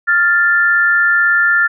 sine tone pair together, 1399 / 1762.6 Hz, F6 / A6, +3 / +3 cents, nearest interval major third, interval 400 cents, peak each -12 / -12 dBFS, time 0.07-1.68 s, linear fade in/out 20 ms, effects none

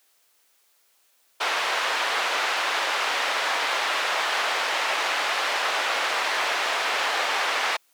pink band-pass noise, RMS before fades -25 dBFS, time 1.4-7.77 s, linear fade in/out 10 ms, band 740 to 3400 Hz, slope 12 dB/octave, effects white hiss -64 dBFS RMS until 7.93 s + high-pass 400 Hz 12 dB/octave

